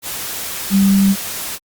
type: tone in noise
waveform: sine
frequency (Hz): 196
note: G3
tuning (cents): 0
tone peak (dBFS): -9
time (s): 0.7-1.16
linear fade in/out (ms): 50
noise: white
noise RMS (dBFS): -25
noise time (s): 0.02-1.59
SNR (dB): +13
effects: Opus 48 kbps